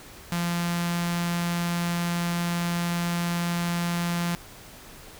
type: tone with notch filter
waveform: sawtooth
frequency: 172.4 Hz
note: F3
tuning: 22 cents flat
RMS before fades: -27 dBFS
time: 0.32-4.35 s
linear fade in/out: 0 ms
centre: 410 Hz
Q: 0.68
effects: pink hiss -46 dBFS RMS until 5.19 s